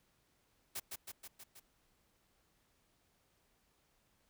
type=noise with echo; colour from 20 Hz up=white; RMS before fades=-41 dBFS; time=0.75-0.8 s; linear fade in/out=10 ms; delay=160 ms; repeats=5; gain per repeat=-3 dB; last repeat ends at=1.6 s; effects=pink hiss -75 dBFS RMS until 4.29 s